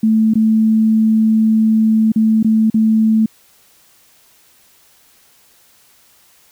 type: tone with dropouts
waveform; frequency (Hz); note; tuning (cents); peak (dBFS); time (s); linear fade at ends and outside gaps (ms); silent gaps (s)
sine; 220; A3; 0; -9; 0.03-3.26; 5; 0.338-0.354 / 2.12-2.159 / 2.429-2.445 / 2.701-2.742
effects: white hiss -51 dBFS RMS until 6.51 s